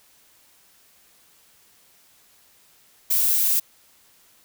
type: noise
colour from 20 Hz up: violet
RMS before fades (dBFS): -20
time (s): 3.1-3.6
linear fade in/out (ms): 10
effects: white hiss -57 dBFS RMS until 4.44 s